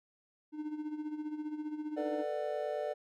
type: tone with tremolo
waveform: triangle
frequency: 303.6 Hz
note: D#4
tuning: 42 cents flat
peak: -32 dBFS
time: 0.52-2.25 s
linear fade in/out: 50 ms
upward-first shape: sine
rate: 15 Hz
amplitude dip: 65%
type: chord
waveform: triangle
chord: B minor seventh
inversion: third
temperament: just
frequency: 444.5 / 493.9 / 592.7 / 740.8 Hz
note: A4 / B4 / D5 / F#5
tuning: +18 / 0 / +16 / +2 cents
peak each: -38 / -40 / -34 / -40 dBFS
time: 1.96-2.94 s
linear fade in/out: 20 ms
effects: none